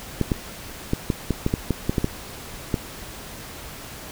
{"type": "clicks", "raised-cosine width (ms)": 3, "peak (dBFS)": -7, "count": 12, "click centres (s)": [0.213, 0.318, 0.934, 1.102, 1.307, 1.464, 1.539, 1.707, 1.895, 1.982, 2.044, 2.742], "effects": ["pink hiss -38 dBFS RMS until 4.11 s"]}